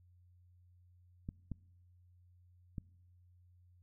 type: clicks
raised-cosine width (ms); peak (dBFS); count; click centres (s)
5; -28; 3; 1.289 / 1.517 / 2.782
effects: noise-tail reverb RT60 0.9 s tail -25 dB re dry + added 89 Hz sine -62 dBFS peak until 3.82 s